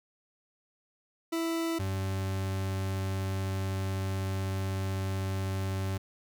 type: tone pair in turn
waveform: 40% pulse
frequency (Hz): 330.3 / 96.01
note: E4 / G2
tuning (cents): +4 / -35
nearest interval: octave + major sixth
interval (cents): 2139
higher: first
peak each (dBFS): -28 / -29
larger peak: first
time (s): 1.32-1.79 / 1.79-5.98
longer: second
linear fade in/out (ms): 10
effects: none